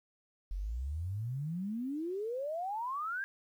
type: exponential sweep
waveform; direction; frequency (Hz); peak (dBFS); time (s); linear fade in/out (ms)
sine; up; 43.08 to 1638; -34; 0.51-3.24; 0
effects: 11-bit